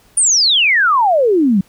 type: exponential sweep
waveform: sine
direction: down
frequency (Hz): 9560 to 180.4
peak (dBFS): -9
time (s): 0.17-1.61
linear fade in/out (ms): 5
effects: pink hiss -51 dBFS RMS until 1.68 s